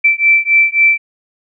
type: beating tone pair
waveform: sine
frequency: 2331 / 2334.7 Hz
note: D7 / D7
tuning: -14 / -11 cents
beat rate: 3.7 Hz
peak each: -11 dBFS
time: 0.04-0.98 s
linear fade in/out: 10 ms
effects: none